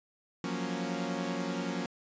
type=chord; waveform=sawtooth; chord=Gb major seventh; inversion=third; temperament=equal; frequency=174.61 / 185 / 233.1 / 277.2 Hz; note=F3 / Gb3 / Bb3 / Db4; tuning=0 / 0 / 0 / 0 cents; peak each=-34 dBFS; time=0.44-1.86 s; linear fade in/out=2 ms; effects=resampled to 16000 Hz